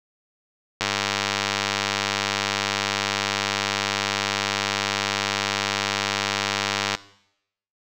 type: click train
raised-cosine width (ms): 0.2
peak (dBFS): -4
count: 615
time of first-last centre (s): 0.81-6.95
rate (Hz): 100
effects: noise-tail reverb RT60 0.8 s tail -19 dB re dry